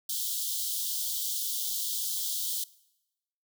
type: high-pass noise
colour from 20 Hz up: white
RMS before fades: -32 dBFS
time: 0.09-2.64 s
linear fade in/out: 5 ms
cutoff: 3100 Hz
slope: 96 dB/octave
effects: noise-tail reverb RT60 0.9 s tail -21 dB re dry